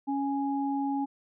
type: tone pair together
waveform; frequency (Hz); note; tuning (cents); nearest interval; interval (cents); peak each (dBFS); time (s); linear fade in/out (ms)
sine; 277.2 / 830.7; C#4 / G#5; 0 / 0; octave + perfect fifth; 1900; -28 / -32; 0.07-1.06; 20
effects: none